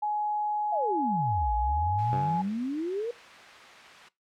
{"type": "tone", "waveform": "sine", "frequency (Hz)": 840, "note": "G#5", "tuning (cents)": 19, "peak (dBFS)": -26, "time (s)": [0.02, 2.42], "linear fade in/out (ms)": 10}
{"type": "exponential two-way sweep", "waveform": "sine", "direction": "down then up", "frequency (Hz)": [727, 55, 486.6], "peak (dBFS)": -28, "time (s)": [0.72, 3.11], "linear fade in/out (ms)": 5, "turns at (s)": 1.53}
{"type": "noise", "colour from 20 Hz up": "blue", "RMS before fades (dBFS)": -36, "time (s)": [1.98, 4.09], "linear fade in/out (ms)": 10}
{"type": "tone with exponential decay", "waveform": "10% pulse", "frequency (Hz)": 96.6, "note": "G2", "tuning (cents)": -25, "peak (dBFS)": -24, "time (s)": [2.12, 2.86], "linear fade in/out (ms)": 5, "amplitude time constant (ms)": 160}
{"effects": ["noise-tail reverb RT60 0.2 s tail -19 dB re dry", "low-pass 2000 Hz 12 dB/octave"]}